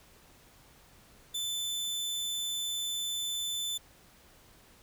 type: tone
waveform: sawtooth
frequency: 3520 Hz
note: A7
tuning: in tune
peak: -29 dBFS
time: 1.34-3.78 s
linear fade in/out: 10 ms
effects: pink hiss -59 dBFS RMS until 4.82 s